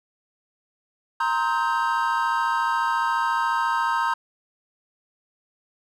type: chord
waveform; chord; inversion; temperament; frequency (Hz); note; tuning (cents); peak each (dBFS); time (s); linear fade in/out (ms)
triangle; C minor seventh; third; equal with one note detuned; 932.3 / 1046.5 / 1272.9 / 1568; Bb5 / C6 / Eb6 / G6; 0 / 0 / +39 / 0; -22 / -25 / -26 / -26; 1.2-4.14; 5
effects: none